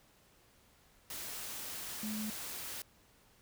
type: tone in noise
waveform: sine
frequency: 214.5 Hz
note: A3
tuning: 44 cents flat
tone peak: -37 dBFS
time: 2.03-2.3 s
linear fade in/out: 2 ms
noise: white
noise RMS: -43 dBFS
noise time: 1.1-2.82 s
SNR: +3 dB
effects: pink hiss -66 dBFS RMS until 3.41 s